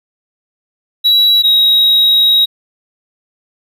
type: tone pair in turn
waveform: triangle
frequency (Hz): 3902 / 3811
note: B7 / A#7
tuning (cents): -22 / +38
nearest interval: unison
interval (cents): 40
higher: first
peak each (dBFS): -5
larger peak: neither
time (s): 1.04-1.43 / 1.43-2.46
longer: second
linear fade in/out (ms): 20
effects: none